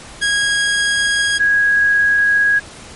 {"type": "tone pair in turn", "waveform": ["sawtooth", "sine"], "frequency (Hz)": [1644, 1652.9], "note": ["G#6", "G#6"], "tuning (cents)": [-18, -9], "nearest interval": "unison", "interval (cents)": 9, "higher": "second", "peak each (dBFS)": -10, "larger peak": "neither", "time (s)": [[0.21, 1.39], [1.39, 2.6]], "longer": "second", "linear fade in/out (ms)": 20, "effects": ["pink hiss -36 dBFS RMS until 2.95 s", "MP3 48 kbps"]}